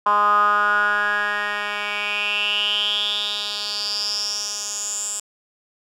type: tone with band-pass filter sweep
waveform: 10% pulse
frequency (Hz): 206.6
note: G#3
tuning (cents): -9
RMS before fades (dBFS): -22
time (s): 0.06-5.2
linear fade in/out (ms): 5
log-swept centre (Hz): 1100 to 7800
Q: 7.6
effects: none